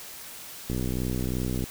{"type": "click train", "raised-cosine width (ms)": 3, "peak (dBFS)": -17, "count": 60, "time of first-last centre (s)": [0.7, 1.639], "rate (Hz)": 62.8, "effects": ["white hiss -42 dBFS RMS until 1.7 s"]}